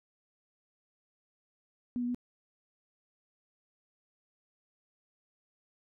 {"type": "tone with pitch steps", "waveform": "sine", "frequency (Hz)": [245.1, 242.4, 245.6], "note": ["B3", "B3", "B3"], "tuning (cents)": [-13, -32, -9], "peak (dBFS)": -30, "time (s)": [1.96, 2.146], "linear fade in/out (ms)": 0, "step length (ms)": 62, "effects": []}